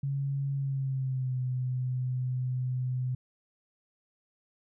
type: tone with pitch glide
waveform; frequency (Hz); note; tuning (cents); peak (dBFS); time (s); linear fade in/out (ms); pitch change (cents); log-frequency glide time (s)
sine; 138.59 to 127.09; C#3 to C3; 0 to -50; -28; 0.03-3.15; 5; -150; 0.55-1.4
effects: none